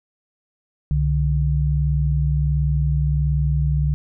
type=tone pair together; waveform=sine; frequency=65.7 / 147.11 Hz; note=C2 / D3; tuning=+8 / +3 cents; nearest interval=octave + major second; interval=1395 cents; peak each=-19 dBFS; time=0.91-3.94 s; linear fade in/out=0 ms; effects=none